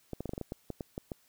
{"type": "clicks", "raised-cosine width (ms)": 2, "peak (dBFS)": -23, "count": 12, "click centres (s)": [0.133, 0.206, 0.257, 0.293, 0.335, 0.379, 0.413, 0.521, 0.703, 0.808, 0.979, 1.118], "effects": ["white hiss -67 dBFS RMS until 1.28 s"]}